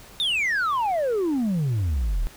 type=exponential sweep; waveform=sine; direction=down; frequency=3729 to 35 Hz; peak=-18 dBFS; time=0.2-2.27 s; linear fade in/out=0 ms; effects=tanh soft clip ceiling -20 dBFS + pink hiss -47 dBFS RMS until 2.36 s